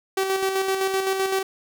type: tone with tremolo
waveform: sawtooth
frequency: 384.1 Hz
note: G4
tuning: 35 cents flat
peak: -16 dBFS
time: 0.17-1.43 s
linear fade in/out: 5 ms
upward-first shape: square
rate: 7.8 Hz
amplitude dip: 40%
effects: none